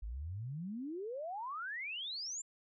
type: exponential sweep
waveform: sine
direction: up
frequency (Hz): 49 to 7459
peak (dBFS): -39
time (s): 0.02-2.42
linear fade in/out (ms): 10
effects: none